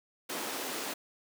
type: high-pass noise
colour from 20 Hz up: pink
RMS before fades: -37 dBFS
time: 0.29-0.94 s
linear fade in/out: 10 ms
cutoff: 250 Hz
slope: 24 dB/octave
effects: none